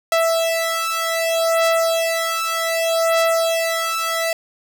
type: beating tone pair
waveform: sawtooth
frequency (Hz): 659.3 / 659.95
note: E5 / E5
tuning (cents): 0 / +2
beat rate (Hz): 0.65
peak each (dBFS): -16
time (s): 0.12-4.33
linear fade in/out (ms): 2
effects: none